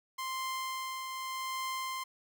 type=tone with tremolo; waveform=sawtooth; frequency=1046.5 Hz; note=C6; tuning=in tune; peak=-30 dBFS; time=0.18-2.04 s; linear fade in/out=10 ms; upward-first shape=triangle; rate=0.84 Hz; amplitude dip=40%; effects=none